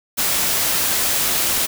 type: noise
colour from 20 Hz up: white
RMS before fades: -19 dBFS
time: 0.17-1.67 s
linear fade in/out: 20 ms
effects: none